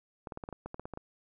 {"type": "clicks", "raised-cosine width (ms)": 1, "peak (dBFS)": -26, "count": 12, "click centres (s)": [0.272, 0.322, 0.374, 0.438, 0.489, 0.527, 0.66, 0.744, 0.796, 0.855, 0.937, 0.974], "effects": []}